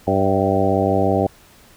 harmonic tone with a mistuned harmonic, 97.4 Hz, G2, 11 cents flat, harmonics 1 / 2 / 3 / 4 / 5 / 6 / 7 / 8, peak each -23 / -23 / -23 / -23 / -23 / -23 / -23 / -23 dBFS, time 0.07-1.27 s, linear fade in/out 5 ms, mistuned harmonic 7, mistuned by -29 cents, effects pink hiss -49 dBFS RMS until 1.76 s

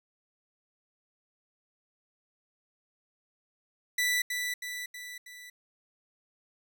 sawtooth tone with echo, 1975.5 Hz, B6, in tune, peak -22 dBFS, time 3.98-4.22 s, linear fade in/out 5 ms, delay 320 ms, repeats 4, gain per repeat -5 dB, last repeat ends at 5.5 s, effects none

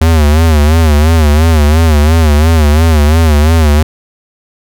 square tone with vibrato, 77.78 Hz, D#2, in tune, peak -5 dBFS, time 0.01-3.83 s, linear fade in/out 5 ms, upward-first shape sine, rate 2.9 Hz, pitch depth 110 cents each way, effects none

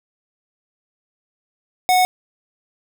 square tone, 735 Hz, F#5, 12 cents flat, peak -13 dBFS, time 1.89-2.05 s, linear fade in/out 0 ms, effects 8-bit

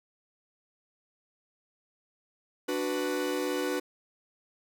45% pulse chord, B minor, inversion first, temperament equal, 293.7 / 370 / 493.9 Hz, D4 / F#4 / B4, 0 / 0 / 0 cents, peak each -33 dBFS, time 2.68-3.8 s, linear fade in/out 10 ms, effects none

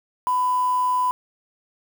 sine tone with quantisation, 1000 Hz, B5, 21 cents sharp, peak -18 dBFS, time 0.27-1.11 s, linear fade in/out 0 ms, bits 6, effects none

